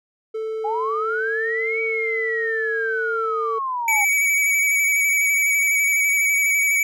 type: tone with pitch glide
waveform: triangle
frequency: 440.7 to 447.9 Hz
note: A4 to A4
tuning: +3 to +31 cents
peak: -22 dBFS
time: 0.34-3.59 s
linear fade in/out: 10 ms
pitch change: +28 cents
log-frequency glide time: 1.18-1.34 s
type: linear two-way sweep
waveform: sine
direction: up then down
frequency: 800 to 2269 to 800 Hz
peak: -22 dBFS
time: 0.64-4.05 s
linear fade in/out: 10 ms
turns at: 1.81 s
type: tone with vibrato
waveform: square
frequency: 2272 Hz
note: C#7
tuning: 42 cents sharp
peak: -17 dBFS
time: 3.88-6.83 s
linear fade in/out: 2 ms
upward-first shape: square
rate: 12 Hz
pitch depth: 21 cents each way
effects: none